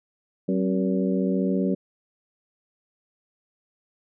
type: harmonic tone with a mistuned harmonic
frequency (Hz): 94.8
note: F#2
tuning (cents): +43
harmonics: 2 / 3 / 4 / 5 / 6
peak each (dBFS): -23 / -27 / -29 / -31 / -33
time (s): 0.48-1.75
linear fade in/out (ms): 10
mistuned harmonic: 3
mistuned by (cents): -86
effects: none